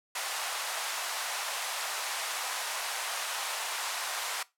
pink high-pass noise, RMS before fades -34 dBFS, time 0.15-4.43 s, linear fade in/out 5 ms, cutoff 710 Hz, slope 24 dB/octave, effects noise-tail reverb RT60 0.2 s tail -19 dB re dry + low-pass 12000 Hz 12 dB/octave

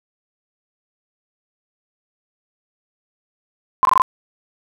sine tone bursts, 1035 Hz, C6, 19 cents flat, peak -9 dBFS, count 5, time 3.83-4.019 s, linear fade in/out 0 ms, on 21 ms, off 21 ms, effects none

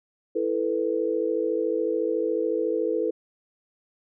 sine chord, E suspended fourth, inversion none, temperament equal, 329.6 / 440 / 493.9 Hz, E4 / A4 / B4, 0 / 0 / 0 cents, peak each -28 / -26 / -27 dBFS, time 0.35-3.11 s, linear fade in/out 10 ms, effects none

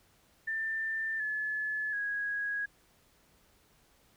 sine tone with pitch steps, 1785 / 1719.2 / 1655.9 Hz, A6 / A6 / G#6, +24 / -41 / -6 cents, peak -31 dBFS, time 0.47-2.66 s, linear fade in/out 10 ms, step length 730 ms, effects pink hiss -66 dBFS RMS until 4.16 s

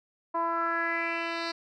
10% pulse tone with low-pass filter sweep, 334.5 Hz, E4, 25 cents sharp, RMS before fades -30 dBFS, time 0.34-1.52 s, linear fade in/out 10 ms, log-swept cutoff 930 to 4300 Hz, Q 4.2, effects none

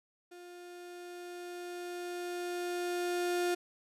35% pulse tone with level ramp, 353.2 Hz, F4, 20 cents sharp, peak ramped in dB -47 to -27 dBFS, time 0.31-3.55 s, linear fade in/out 10 ms, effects resampled to 32000 Hz

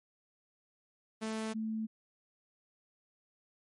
sawtooth / sine tone pair in turn, 220 / 220 Hz, A3 / A3, 0 / 0 cents, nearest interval unison, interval 0 cents, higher neither, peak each -31 / -33 dBFS, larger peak first, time 1.21-1.54 / 1.54-1.87 s, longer neither, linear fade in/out 20 ms, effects MP3 48 kbps

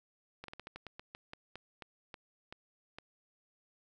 slowing click train, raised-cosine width 0.3 ms, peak -29 dBFS, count 15, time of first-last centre 0.44-2.985 s, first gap 43 ms, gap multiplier 1.2, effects none

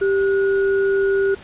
sine tone pair together, 392 / 1450.4 Hz, G4 / F#6, 0 / -35 cents, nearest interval octave + major seventh, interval 2265 cents, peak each -15 / -26 dBFS, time 0.01-1.35 s, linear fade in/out 10 ms, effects pink hiss -41 dBFS RMS until 1.43 s + resampled to 8000 Hz

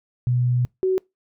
sine tone pair in turn, 123.47 / 375.5 Hz, B2 / F#4, 0 / +26 cents, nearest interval octave + perfect fifth, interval 1926 cents, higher second, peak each -17 dBFS, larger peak neither, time 0.27-0.65 / 0.83-0.98 s, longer first, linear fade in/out 0 ms, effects noise-tail reverb RT60 0.2 s tail -26 dB re dry

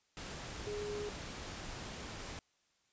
sine tone in noise, 415.3 Hz, G#4, in tune, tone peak -38 dBFS, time 0.67-1.09 s, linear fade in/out 0 ms, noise pink, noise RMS -45 dBFS, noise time 0.17-2.39 s, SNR +4 dB, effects white hiss -75 dBFS RMS until 2.92 s + resampled to 16000 Hz

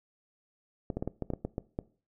clicks, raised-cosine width 2 ms, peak -19 dBFS, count 10, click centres 0.902 / 0.97 / 1.025 / 1.076 / 1.223 / 1.303 / 1.336 / 1.45 / 1.581 / 1.789 s, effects noise-tail reverb RT60 0.4 s tail -20 dB re dry

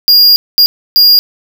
square tone bursts at uneven times, 4831 Hz, D8, 48 cents sharp, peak -3 dBFS, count 3, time 0.08-0.36 / 0.58-0.66 / 0.96-1.19 s, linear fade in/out 0 ms, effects none

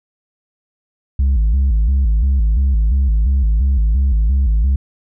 sine tone with vibrato, 60.1 Hz, B1, 46 cents flat, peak -8 dBFS, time 1.19-4.76 s, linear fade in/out 5 ms, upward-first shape square, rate 2.9 Hz, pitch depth 200 cents each way, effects tanh soft clip ceiling -10 dBFS

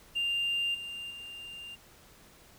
triangle tone with level steps, 2794 Hz, F7, in tune, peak -25 / -36 / -40 dBFS, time 0.15-1.76 s, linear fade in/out 20 ms, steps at 0.74 / 1.1 s, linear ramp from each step 10 ms, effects tanh soft clip ceiling -24 dBFS + pink hiss -57 dBFS RMS until 2.58 s

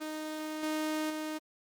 sawtooth tone with level steps, 309.6 Hz, D#4, 9 cents flat, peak -32 / -27 / -31 dBFS, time 0-1.39 s, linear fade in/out 20 ms, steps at 0.63 / 1.1 s, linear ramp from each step 2 ms, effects Opus 24 kbps

